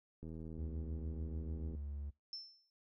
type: click train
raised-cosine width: 3 ms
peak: -36 dBFS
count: 123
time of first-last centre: 0.23-1.749 s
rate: 80.3 Hz
type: tone with pitch glide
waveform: triangle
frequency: 73.5 to 71.57 Hz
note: D2 to D2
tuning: +2 to -44 cents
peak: -39 dBFS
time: 0.57-2.11 s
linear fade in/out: 20 ms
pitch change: -46 cents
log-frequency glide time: 1.51-1.89 s
type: tone with exponential decay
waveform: sine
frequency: 5330 Hz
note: E8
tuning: 18 cents sharp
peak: -40 dBFS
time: 2.33-2.7 s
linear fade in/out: 1 ms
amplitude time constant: 80 ms
effects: noise-tail reverb RT60 0.2 s tail -23 dB re dry